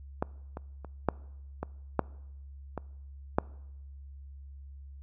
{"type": "clicks", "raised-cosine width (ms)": 1, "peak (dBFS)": [-14, -24, -29, -10, -19, -10, -20, -9], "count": 8, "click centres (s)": [0.225, 0.571, 0.847, 1.087, 1.63, 1.993, 2.777, 3.385], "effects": ["noise-tail reverb RT60 0.9 s tail -23 dB re dry", "added 69 Hz sine -44 dBFS peak until 5.02 s"]}